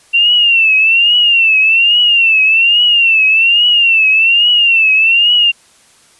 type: tone with vibrato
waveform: sine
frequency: 2733 Hz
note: F7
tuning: 38 cents flat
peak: -6 dBFS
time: 0.13-5.52 s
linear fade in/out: 20 ms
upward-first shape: triangle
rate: 1.2 Hz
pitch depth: 130 cents each way
effects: white hiss -47 dBFS RMS until 6.19 s + resampled to 24000 Hz